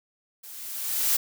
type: noise with level ramp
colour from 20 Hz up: blue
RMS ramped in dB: -44 to -21 dBFS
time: 0.43-1.17 s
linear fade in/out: 10 ms
effects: none